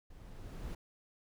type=noise with level ramp; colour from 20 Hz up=brown; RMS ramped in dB=-54 to -40 dBFS; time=0.1-0.75 s; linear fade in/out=5 ms; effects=none